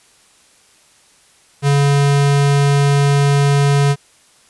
square tone, 141.6 Hz, C#3, 37 cents sharp, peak -11 dBFS, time 1.62-3.96 s, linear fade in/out 50 ms, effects white hiss -51 dBFS RMS until 4.49 s + resampled to 24000 Hz

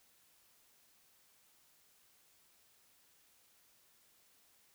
silence, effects white hiss -69 dBFS RMS until 4.74 s

